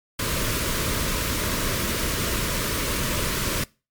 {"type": "band-stop noise", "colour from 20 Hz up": "pink", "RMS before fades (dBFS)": -25, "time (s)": [0.19, 3.64], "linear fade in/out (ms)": 5, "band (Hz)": [660, 930], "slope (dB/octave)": 96, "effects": ["noise-tail reverb RT60 0.3 s tail -23 dB re dry", "MP3 96 kbps"]}